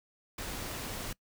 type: noise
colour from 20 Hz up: pink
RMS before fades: -39 dBFS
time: 0.38-1.13 s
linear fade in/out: 5 ms
effects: noise-tail reverb RT60 0.1 s tail -23 dB re dry